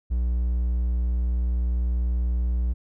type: tone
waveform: triangle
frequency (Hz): 60.3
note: B1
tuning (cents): -41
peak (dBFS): -19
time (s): 0.1-2.74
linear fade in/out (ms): 20
effects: none